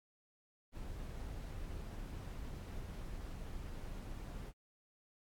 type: noise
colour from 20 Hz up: brown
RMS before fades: -45 dBFS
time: 0.72-4.53 s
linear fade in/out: 50 ms
effects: AAC 64 kbps